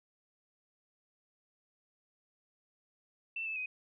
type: tone with pitch steps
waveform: sine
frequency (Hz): 2674 / 2624 / 2512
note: E7 / E7 / D#7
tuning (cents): +24 / -9 / +16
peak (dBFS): -35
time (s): 3.36-3.66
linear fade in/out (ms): 5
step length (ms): 100
effects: none